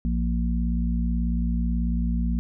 harmonic tone, 58.27 Hz, A#1, in tune, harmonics 1 / 3 / 4, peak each -23 / -28 / -29 dBFS, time 0.05-2.39 s, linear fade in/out 0 ms, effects none

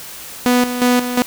sawtooth tone with tremolo, 246.9 Hz, B3, in tune, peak -7 dBFS, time 0.46-1.22 s, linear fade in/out 0 ms, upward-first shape square, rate 2.8 Hz, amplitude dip 65%, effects white hiss -33 dBFS RMS until 1.26 s

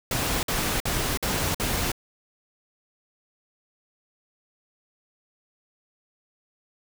pink noise bursts, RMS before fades -26 dBFS, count 5, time 0.11-1.918 s, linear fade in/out 2 ms, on 320 ms, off 52 ms, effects none

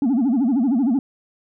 sine tone with vibrato, 254.3 Hz, C4, 49 cents flat, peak -13 dBFS, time 0.02-0.99 s, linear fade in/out 2 ms, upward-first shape sine, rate 13 Hz, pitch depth 230 cents each way, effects tanh soft clip ceiling -14 dBFS

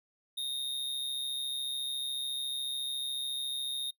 square tone with amplitude modulation, 3700 Hz, A#7, 14 cents flat, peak -31 dBFS, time 0.37-3.91 s, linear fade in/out 10 ms, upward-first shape sine, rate 134 Hz, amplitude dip 55%, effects noise-tail reverb RT60 0.1 s tail -23 dB re dry

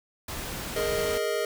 pink noise, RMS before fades -35 dBFS, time 0.28-1.18 s, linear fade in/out 5 ms
square chord, Ab suspended second, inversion none, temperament equal, 415.3 / 466.2 / 622.3 Hz, Ab4 / Bb4 / Eb5, 0 / 0 / 0 cents, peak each -31 dBFS, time 0.76-1.45 s, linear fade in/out 2 ms
effects none

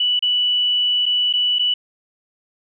sine tone with dropouts, 2960 Hz, F#7, in tune, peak -15 dBFS, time 0-1.74 s, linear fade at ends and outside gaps 5 ms, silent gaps 0.193-0.224 / 1.057-1.062 / 1.328-1.336 / 1.586-1.593 s, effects none

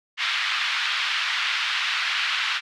white band-pass noise, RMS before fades -25 dBFS, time 0.17-2.61 s, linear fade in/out 50 ms, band 1200 to 3600 Hz, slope 24 dB/octave, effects none

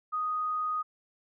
sine tone, 1244.5 Hz, D#6, in tune, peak -28 dBFS, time 0.12-0.83 s, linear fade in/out 20 ms, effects none

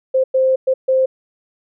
sine tone bursts at uneven times, 523.3 Hz, C5, in tune, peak -11 dBFS, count 4, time 0.14-0.24 / 0.34-0.56 / 0.67-0.74 / 0.88-1.06 s, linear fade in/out 10 ms, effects none

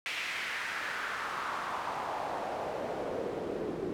pink noise with band-pass filter sweep, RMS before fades -36 dBFS, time 0.06-3.93 s, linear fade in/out 0 ms, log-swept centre 2500 to 330 Hz, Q 2.4, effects none

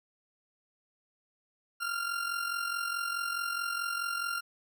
40% pulse tone with amplitude modulation, 1391 Hz, F6, 7 cents flat, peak -28 dBFS, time 1.8-4.41 s, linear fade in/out 20 ms, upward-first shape sine, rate 44.7 Hz, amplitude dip 60%, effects none

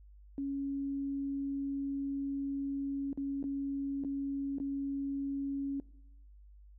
sine tone with dropouts, 277.2 Hz, C#4, in tune, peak -33 dBFS, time 0.38-5.8 s, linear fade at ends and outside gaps 1 ms, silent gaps 3.13-3.175 / 3.428-3.44 / 4.038-4.047 / 4.584-4.6 s, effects noise-tail reverb RT60 0.9 s tail -22 dB re dry + added 50 Hz sine -53 dBFS peak until 6.78 s

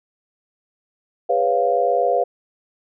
sine chord, C# dominant seventh, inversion second, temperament equal with one note detuned, 406.1 / 493.9 / 554.4 / 698.5 Hz, G#4 / B4 / C#5 / E#5, -39 / 0 / 0 / 0 cents, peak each -25 / -20 / -22 / -19 dBFS, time 1.29-2.24 s, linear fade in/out 10 ms, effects none

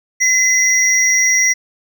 triangle tone pair together, 2029 / 5748 Hz, B6 / F8, +46 / +49 cents, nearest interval octave + tritone, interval 1803 cents, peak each -12 dBFS, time 0.2-1.54 s, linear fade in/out 20 ms, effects none

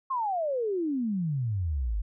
sine exponential sweep, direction down, 1094 to 46.95 Hz, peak -26 dBFS, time 0.1-2.02 s, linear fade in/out 10 ms, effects none

